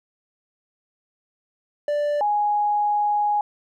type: tone pair in turn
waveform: triangle / sine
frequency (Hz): 587.3 / 830.6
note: D5 / G#5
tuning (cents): 0 / 0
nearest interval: tritone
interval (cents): 600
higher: second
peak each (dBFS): -18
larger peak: neither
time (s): 1.88-2.21 / 2.21-3.41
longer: second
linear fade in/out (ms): 2
effects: none